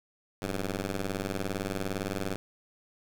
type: ring-modulated tone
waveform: 10% pulse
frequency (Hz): 97.6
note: G2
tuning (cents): -7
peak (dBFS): -20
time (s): 0.42-2.36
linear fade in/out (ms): 0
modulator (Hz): 87.7
effects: none